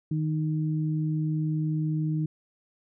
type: tone pair together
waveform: sine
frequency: 155.56 / 309.7 Hz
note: D#3 / D#4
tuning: 0 / -8 cents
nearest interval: octave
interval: 1192 cents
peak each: -25 / -32 dBFS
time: 0.11-2.26 s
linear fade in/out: 5 ms
effects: none